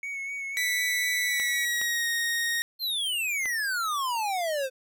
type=tone with vibrato; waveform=triangle; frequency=2217 Hz; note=C#7; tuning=in tune; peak=-30 dBFS; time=0.03-1.65 s; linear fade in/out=2 ms; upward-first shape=sine; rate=4 Hz; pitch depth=26 cents each way
type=tone with pitch glide; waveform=sawtooth; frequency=1975.5 to 1864.6 Hz; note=B6 to A#6; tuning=0 to 0 cents; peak=-22 dBFS; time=0.57-2.62 s; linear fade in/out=0 ms; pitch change=-100 cents; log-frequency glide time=1.24-2.08 s
type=clicks; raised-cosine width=0.3 ms; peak=-22 dBFS; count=3; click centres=1.399 / 1.815 / 3.457 s
type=exponential sweep; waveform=square; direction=down; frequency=4287 to 508 Hz; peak=-27 dBFS; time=2.79-4.7 s; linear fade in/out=50 ms
effects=none